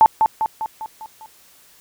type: tone with echo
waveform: sine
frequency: 880 Hz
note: A5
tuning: in tune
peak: -6 dBFS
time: 0.01-0.06 s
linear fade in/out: 0 ms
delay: 200 ms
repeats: 6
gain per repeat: -5 dB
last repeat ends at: 1.26 s
effects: white hiss -51 dBFS RMS until 1.8 s